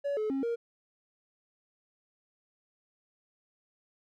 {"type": "tone with pitch steps", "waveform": "triangle", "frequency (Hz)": [567, 429.8, 270.8, 467.5], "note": ["C#5", "A4", "C#4", "A#4"], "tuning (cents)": [39, -41, -40, 5], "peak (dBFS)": -26, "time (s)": [0.04, 0.56], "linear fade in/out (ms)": 20, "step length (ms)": 130, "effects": ["tanh soft clip ceiling -23 dBFS"]}